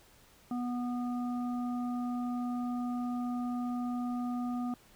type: harmonic tone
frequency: 244.8 Hz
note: B3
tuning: 15 cents flat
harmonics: 1 / 3 / 5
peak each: -32 / -42 / -46 dBFS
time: 0.51-4.74 s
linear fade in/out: 2 ms
effects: pink hiss -61 dBFS RMS until 4.95 s